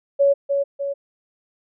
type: tone with echo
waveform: sine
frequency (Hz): 560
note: C#5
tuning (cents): +18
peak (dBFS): -12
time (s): 0.19-0.34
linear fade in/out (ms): 20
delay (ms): 300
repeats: 2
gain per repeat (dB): -5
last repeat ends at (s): 0.94
effects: none